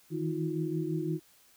sine tone cluster, 156.3 / 162.2 / 318.5 / 357.1 Hz, D#3 / E3 / D#4 / F4, +8 / -28 / +41 / +39 cents, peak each -34 / -39 / -34 / -35 dBFS, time 0.1-1.2 s, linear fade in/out 50 ms, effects white hiss -62 dBFS RMS until 1.56 s

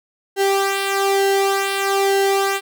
sawtooth tone with flanger, 392.9 Hz, G4, 4 cents sharp, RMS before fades -18 dBFS, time 0.36-2.61 s, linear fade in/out 50 ms, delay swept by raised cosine 1.7 to 2.4 ms, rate 1.1 Hz, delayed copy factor -0.65, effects none

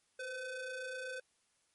square ring-modulated tone, 503 Hz, B4, 32 cents sharp, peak -38 dBFS, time 0.19-1.2 s, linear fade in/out 5 ms, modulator 1020 Hz, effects white hiss -75 dBFS RMS until 1.74 s + MP3 48 kbps

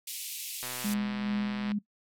white band-pass noise, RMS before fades -39 dBFS, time 0.07-0.94 s, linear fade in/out 5 ms, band 2300 to 15000 Hz, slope 48 dB/octave
click train, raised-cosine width 0.3 ms, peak -23 dBFS, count 137, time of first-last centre 0.63-1.718 s, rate 125 Hz
sine tone with tremolo, 207 Hz, G#3, 5 cents flat, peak -27 dBFS, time 0.84-1.79 s, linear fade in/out 10 ms, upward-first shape sine, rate 2.4 Hz, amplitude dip 45%
effects noise-tail reverb RT60 0.1 s tail -18 dB re dry

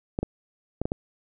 clicks, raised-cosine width 2 ms, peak -13 dBFS, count 5, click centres 0.189 / 0.23 / 0.816 / 0.855 / 0.919 s, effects none

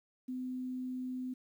sine tone with quantisation, 254.7 Hz, C4, 46 cents flat, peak -36 dBFS, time 0.28-1.34 s, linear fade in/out 10 ms, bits 11, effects none

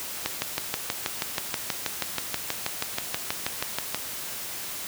click train, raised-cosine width 0.2 ms, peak -8 dBFS, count 24, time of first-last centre 0.26-3.946 s, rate 6.24 Hz, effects white hiss -35 dBFS RMS until 4.87 s + high-pass 60 Hz 12 dB/octave

